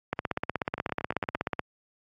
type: two click trains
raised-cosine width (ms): 0.5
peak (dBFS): -19 / -12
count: 6 / 25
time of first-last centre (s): 0.78-1.353 / 0.13-1.593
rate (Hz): 8.73 / 16.4
effects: high-pass 80 Hz 12 dB/octave + AAC 64 kbps